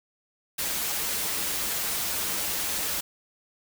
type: noise with comb filter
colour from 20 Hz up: white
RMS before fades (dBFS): -29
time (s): 0.58-3.01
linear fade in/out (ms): 10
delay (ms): 7.9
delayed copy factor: -0.5
effects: none